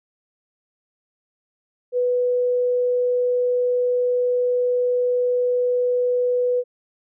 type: tone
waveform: sine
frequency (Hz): 493.9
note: B4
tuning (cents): 0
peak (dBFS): -17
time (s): 1.92-6.64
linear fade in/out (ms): 50
effects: none